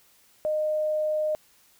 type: tone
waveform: sine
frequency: 614 Hz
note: D#5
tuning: 23 cents flat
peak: -23 dBFS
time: 0.45-1.35 s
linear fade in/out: 0 ms
effects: white hiss -60 dBFS RMS until 1.79 s